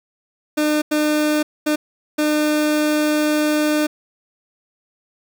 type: tone bursts at uneven times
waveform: 30% pulse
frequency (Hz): 302.2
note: D4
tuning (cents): +50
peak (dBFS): -13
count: 4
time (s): 0.57-0.82 / 0.91-1.43 / 1.66-1.76 / 2.18-3.87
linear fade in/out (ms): 10
effects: none